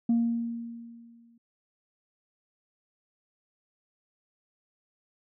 sine tone with exponential decay, 233.1 Hz, A#3, in tune, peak -18 dBFS, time 0.09-1.38 s, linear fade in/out 5 ms, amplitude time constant 280 ms, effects tanh soft clip ceiling -18 dBFS

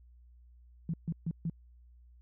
sine tone bursts, 164.81 Hz, E3, in tune, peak -30 dBFS, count 4, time 0.89-1.498 s, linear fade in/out 2 ms, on 47 ms, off 140 ms, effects added 60 Hz sine -55 dBFS peak until 2.21 s

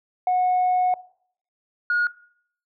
sine tone pair in turn, 731 / 1439.4 Hz, F#5 / F#6, -21 / -48 cents, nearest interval octave, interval 1173 cents, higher second, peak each -16 / -17 dBFS, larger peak first, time 0.27-0.94 / 1.9-2.07 s, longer first, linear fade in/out 2 ms, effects noise-tail reverb RT60 0.6 s tail -20 dB re dry + tanh soft clip ceiling -15 dBFS

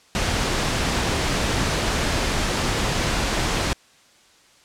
pink noise, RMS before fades -22 dBFS, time 0.15-3.73 s, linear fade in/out 0 ms, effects white hiss -54 dBFS RMS until 4.64 s + low-pass 7000 Hz 12 dB/octave

